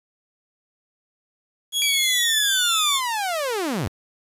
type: tone with pitch glide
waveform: sawtooth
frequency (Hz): 3337 to 3535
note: G#7 to A7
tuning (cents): +8 to +7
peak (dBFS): -17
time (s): 1.72-3.01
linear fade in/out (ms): 50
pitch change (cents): +99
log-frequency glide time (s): 1.85-2.62
type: linear sweep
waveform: sawtooth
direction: down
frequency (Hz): 2349 to 73.42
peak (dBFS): -19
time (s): 1.82-3.88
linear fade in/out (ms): 0
effects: resampled to 32000 Hz + 8-bit